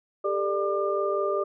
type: tone cluster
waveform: sine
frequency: 397.8 / 442.9 / 594 / 1198 Hz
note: G4 / A4 / D5 / D6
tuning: +25 / +11 / +20 / +34 cents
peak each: -27 / -33 / -28 / -30 dBFS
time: 0.24-1.44 s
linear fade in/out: 10 ms
effects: none